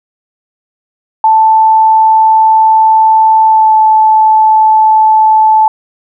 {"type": "tone with pitch glide", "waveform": "sine", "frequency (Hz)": [880, 871.4], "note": ["A5", "A5"], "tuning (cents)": [0, -17], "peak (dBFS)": -3, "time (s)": [1.24, 5.68], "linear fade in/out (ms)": 2, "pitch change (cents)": -17, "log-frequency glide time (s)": [3.45, 3.74], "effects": []}